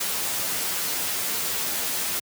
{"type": "noise with comb filter", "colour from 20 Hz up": "white", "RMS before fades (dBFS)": -27, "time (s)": [0, 2.2], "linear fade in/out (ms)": 10, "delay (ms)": 11, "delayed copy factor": 0.75, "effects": ["high-pass 100 Hz 12 dB/octave"]}